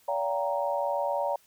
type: chord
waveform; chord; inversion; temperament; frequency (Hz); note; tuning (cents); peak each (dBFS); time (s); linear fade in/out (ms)
sine; G minor seventh; second; equal with one note detuned; 573.3 / 698.5 / 784 / 932.3; D5 / F5 / G5 / Bb5; -42 / 0 / 0 / 0; -29 / -34 / -34 / -31; 0.08-1.36; 5
effects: white hiss -62 dBFS RMS until 1.46 s